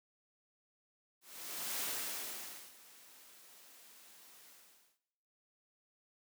white noise with ADSR envelope, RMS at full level -38 dBFS, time 1.21-4.99 s, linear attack 600 ms, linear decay 910 ms, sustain -21 dB, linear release 510 ms, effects noise-tail reverb RT60 1.0 s tail -18 dB re dry + high-pass 200 Hz 12 dB/octave

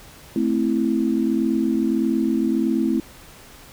sine chord, A minor, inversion none, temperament equal, 220 / 261.6 / 329.6 Hz, A3 / C4 / E4, 0 / 0 / 0 cents, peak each -22 dBFS, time 0.36-3 s, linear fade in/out 2 ms, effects pink hiss -45 dBFS RMS until 3.72 s

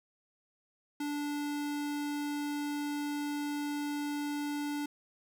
square tone, 291.7 Hz, D4, 12 cents flat, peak -34 dBFS, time 1-4.86 s, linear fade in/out 5 ms, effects 10-bit

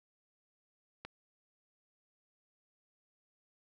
click, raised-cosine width 0.3 ms, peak -27 dBFS, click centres 1.05 s, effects none

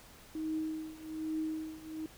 sine tone with tremolo, 314.8 Hz, D#4, 20 cents sharp, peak -31 dBFS, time 0.35-2.06 s, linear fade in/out 2 ms, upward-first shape triangle, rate 1.2 Hz, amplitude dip 90%, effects pink hiss -56 dBFS RMS until 2.17 s

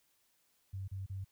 sine tone bursts, 96.4 Hz, G2, 28 cents flat, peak -38 dBFS, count 3, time 0.73-1.246 s, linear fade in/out 10 ms, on 150 ms, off 33 ms, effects white hiss -74 dBFS RMS until 1.31 s

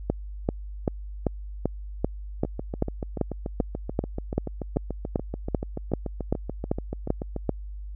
two click trains, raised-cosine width 2 ms, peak -17 / -9 dBFS, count 35 / 20, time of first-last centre 2.45-7.363 / 0.1-7.493 s, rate 6.92 / 2.57 Hz, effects added 50 Hz sine -34 dBFS peak until 7.95 s

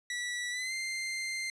sawtooth tone with pitch glide, 1951 to 2091 Hz, B6 to C7, -22 to -2 cents, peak -30 dBFS, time 0.1-1.5 s, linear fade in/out 2 ms, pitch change +120 cents, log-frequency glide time 0.51-0.73 s, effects resampled to 22050 Hz

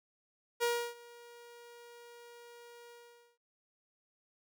sawtooth tone with ADSR envelope, 475.2 Hz, A#4, 33 cents sharp, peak -24 dBFS, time 0.6-3.38 s, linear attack 31 ms, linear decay 310 ms, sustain -24 dB, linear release 480 ms, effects none

